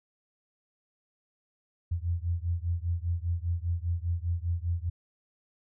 sine beating tone pair, 83.8 / 88.8 Hz, E2 / F2, +29 / +29 cents, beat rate 5 Hz, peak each -30 / -31 dBFS, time 1.91-4.9 s, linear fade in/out 10 ms, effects none

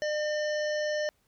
harmonic tone, 603 Hz, D5, 46 cents sharp, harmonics 1 / 3 / 5 / 7 / 9 / 10, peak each -28 / -35 / -44 / -47 / -44 / -47 dBFS, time 0.02-1.09 s, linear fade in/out 0 ms, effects pink hiss -71 dBFS RMS until 1.27 s

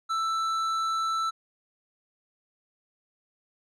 triangle tone with tanh clipping, 1325 Hz, E6, 9 cents sharp, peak -27 dBFS, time 0.09-1.31 s, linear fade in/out 20 ms, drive 14 dB, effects none

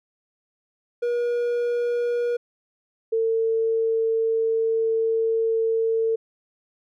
triangle / sine tone pair in turn, 479.4 / 450.2 Hz, A#4 / A4, +48 / +40 cents, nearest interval minor second, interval 108 cents, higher first, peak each -19 dBFS, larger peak neither, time 1.02-2.37 / 3.12-6.16 s, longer second, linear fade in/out 10 ms, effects none

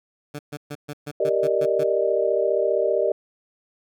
15% pulse tone bursts, 146.83 Hz, D3, in tune, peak -24 dBFS, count 9, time 0.34-1.839 s, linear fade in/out 10 ms, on 51 ms, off 130 ms
sine chord, Eb major seventh, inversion first, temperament equal, 392 / 466.2 / 587.3 / 622.3 Hz, G4 / Bb4 / D5 / Eb5, 0 / 0 / 0 / 0 cents, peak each -24 dBFS, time 1.2-3.12 s, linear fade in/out 5 ms
effects none

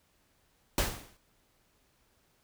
pink noise with exponential decay, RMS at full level -25 dBFS, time 0.78-1.17 s, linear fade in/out 2 ms, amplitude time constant 83 ms, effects pink hiss -70 dBFS RMS until 2.43 s

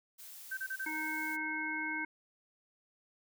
blue noise, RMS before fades -50 dBFS, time 0.18-1.37 s, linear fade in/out 20 ms
sine tone bursts, 1551 Hz, G6, 19 cents flat, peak -35 dBFS, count 5, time 0.51-0.95 s, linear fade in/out 10 ms, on 64 ms, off 30 ms
harmonic tone, 310.8 Hz, D#4, 2 cents flat, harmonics 1 / 3 / 5 / 7, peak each -42 / -43 / -38 / -38 dBFS, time 0.86-2.05 s, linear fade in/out 5 ms
effects none

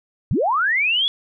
sine linear sweep, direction up, 78 to 3439 Hz, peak -16 dBFS, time 0.31-1.08 s, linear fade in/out 0 ms, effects none

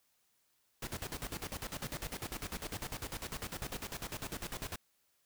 pink noise with tremolo, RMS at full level -40 dBFS, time 0.82-4.76 s, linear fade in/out 5 ms, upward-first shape square, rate 10 Hz, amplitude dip 80%, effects white hiss -75 dBFS RMS until 5.25 s

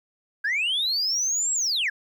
sine linear two-way sweep, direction up then down, 1562 to 7730 to 1562 Hz, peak -20 dBFS, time 0.44-1.9 s, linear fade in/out 10 ms, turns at 1.53 s, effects tanh soft clip ceiling -20 dBFS + 10-bit

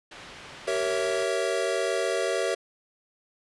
white low-pass noise, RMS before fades -45 dBFS, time 0.11-1.24 s, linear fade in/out 5 ms, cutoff 2900 Hz, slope 12 dB/octave
square chord, G diminished seventh, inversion none, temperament equal with one note detuned, 384.4 / 466.2 / 554.4 / 659.3 Hz, G4 / Bb4 / Db5 / Fb5, -34 / 0 / 0 / 0 cents, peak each -31 dBFS, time 0.67-2.55 s, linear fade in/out 10 ms
effects resampled to 24000 Hz

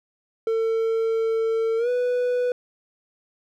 triangle tone with pitch glide, 450.1 to 493.7 Hz, A4 to B4, +39 to -1 cents, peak -18 dBFS, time 0.47-2.52 s, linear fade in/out 2 ms, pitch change +160 cents, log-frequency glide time 1.77-1.89 s, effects none

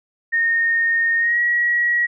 sine tone with pitch glide, 1842 to 1912.5 Hz, A#6 to A#6, -21 to +44 cents, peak -15 dBFS, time 0.32-2.07 s, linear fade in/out 20 ms, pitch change +65 cents, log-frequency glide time 1.18-1.4 s, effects none

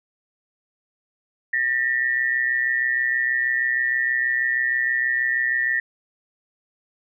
sine tone pair together, 1797.7 / 1924 Hz, A6 / B6, +37 / -46 cents, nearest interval minor second, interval 117 cents, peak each -21 / -23 dBFS, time 1.53-5.8 s, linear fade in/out 5 ms, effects none

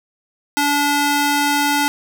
square tone with high-pass filter, 288.7 Hz, D4, 30 cents flat, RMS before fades -17 dBFS, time 0.57-1.88 s, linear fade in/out 0 ms, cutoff 590 Hz, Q 0.73, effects none

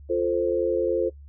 sine chord, F major, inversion none, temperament equal, 349.2 / 440 / 523.3 Hz, F4 / A4 / C5, 0 / 0 / 0 cents, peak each -25 dBFS, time 0.09-1.1 s, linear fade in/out 20 ms, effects noise-tail reverb RT60 0.1 s tail -20 dB re dry + added 71 Hz sine -42 dBFS peak until 1.28 s

